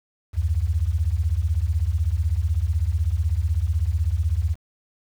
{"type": "beating tone pair", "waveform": "sine", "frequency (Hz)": [72.9, 88.9], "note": ["D2", "F2"], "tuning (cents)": [-12, 31], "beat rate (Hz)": 16, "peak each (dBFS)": -22, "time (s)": [0.33, 4.56], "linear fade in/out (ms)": 50, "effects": ["8-bit"]}